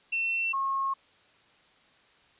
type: tone pair in turn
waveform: sine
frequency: 2699 / 1085.1 Hz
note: E7 / C#6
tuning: +40 / -37 cents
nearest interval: octave + major third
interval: 1577 cents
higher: first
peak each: -26 dBFS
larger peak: neither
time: 0.12-0.53 / 0.53-0.94 s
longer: neither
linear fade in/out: 10 ms
effects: white hiss -61 dBFS RMS until 2.39 s + resampled to 8000 Hz